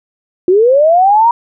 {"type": "linear sweep", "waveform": "sine", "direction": "up", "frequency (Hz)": [347.4, 960], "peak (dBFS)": -5, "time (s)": [0.48, 1.31], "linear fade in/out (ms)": 2, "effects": []}